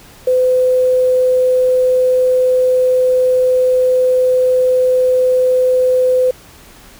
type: tone with quantisation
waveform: sine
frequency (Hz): 508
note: B4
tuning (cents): +49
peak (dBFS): -9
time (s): 0.27-6.31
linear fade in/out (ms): 5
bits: 6
effects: pink hiss -41 dBFS RMS until 6.99 s